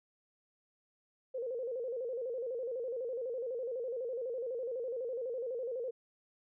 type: tone with vibrato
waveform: sine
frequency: 491.5 Hz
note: B4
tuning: 8 cents flat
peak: -35 dBFS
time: 1.34-5.91 s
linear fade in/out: 10 ms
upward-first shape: square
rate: 12 Hz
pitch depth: 96 cents each way
effects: none